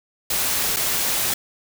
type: noise with dropouts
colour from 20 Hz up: white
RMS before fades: -22 dBFS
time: 0.3-1.34 s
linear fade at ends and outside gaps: 5 ms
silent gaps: 0.763-0.767 s
effects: none